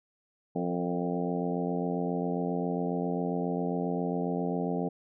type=harmonic tone with a mistuned harmonic; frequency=87.4 Hz; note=F2; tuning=2 cents sharp; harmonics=2 / 3 / 4 / 5 / 6 / 7 / 8 / 9; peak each=-32 / -34 / -38 / -35 / -43 / -40 / -40 / -40 dBFS; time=0.55-4.89 s; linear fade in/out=10 ms; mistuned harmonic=5; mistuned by=+35 cents; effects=none

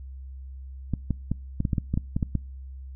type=clicks; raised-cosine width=5 ms; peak=-12 dBFS; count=12; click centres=0.937 / 1.107 / 1.316 / 1.604 / 1.652 / 1.732 / 1.782 / 1.94 / 1.975 / 2.165 / 2.228 / 2.353 s; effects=noise-tail reverb RT60 0.4 s tail -26 dB re dry + added 66 Hz sine -37 dBFS peak until 2.95 s

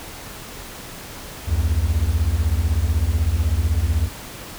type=beating tone pair; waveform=triangle; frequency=69.3 / 85.3 Hz; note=C#2 / F2; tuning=0 / -40 cents; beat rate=16 Hz; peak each=-18 / -17 dBFS; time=1.47-4.09 s; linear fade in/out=20 ms; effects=pink hiss -36 dBFS RMS until 4.58 s

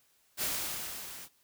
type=noise with level ramp; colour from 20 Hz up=white; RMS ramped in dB=-31 to -47 dBFS; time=0.37-1.29 s; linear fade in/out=50 ms; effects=white hiss -69 dBFS RMS until 1.43 s

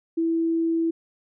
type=tone; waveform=sine; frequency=329.6 Hz; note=E4; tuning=in tune; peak=-20 dBFS; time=0.17-0.91 s; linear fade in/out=10 ms; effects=none

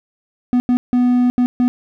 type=tone bursts at uneven times; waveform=triangle; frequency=246.9 Hz; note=B3; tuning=in tune; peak=-9 dBFS; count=5; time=0.53-0.6 / 0.69-0.77 / 0.93-1.3 / 1.38-1.46 / 1.6-1.68 s; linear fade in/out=0 ms; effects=none

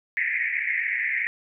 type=band-pass noise; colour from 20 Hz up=pink; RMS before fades=-26 dBFS; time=0.17-1.27 s; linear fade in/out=0 ms; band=1800 to 2300 Hz; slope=96 dB/octave; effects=none

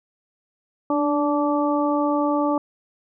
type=harmonic tone with a mistuned harmonic; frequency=290.4 Hz; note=D4; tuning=19 cents flat; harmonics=1 / 2 / 3 / 4; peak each=-21 / -24 / -26 / -27 dBFS; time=0.9-2.58 s; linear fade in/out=2 ms; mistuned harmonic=1; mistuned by=+27 cents; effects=none

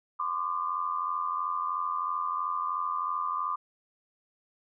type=tone cluster; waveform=sine; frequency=1027 / 1120 / 1203 Hz; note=C6 / C#6 / D6; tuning=-33 / +18 / +41 cents; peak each=-34 / -34 / -31 dBFS; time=0.19-3.56 s; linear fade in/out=10 ms; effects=none

